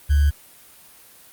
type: tone with sample-and-hold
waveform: sine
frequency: 72.1 Hz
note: D2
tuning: 31 cents flat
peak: -13 dBFS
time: 0.09-0.31 s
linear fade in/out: 20 ms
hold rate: 1575 Hz
effects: white hiss -48 dBFS RMS until 1.32 s + Opus 32 kbps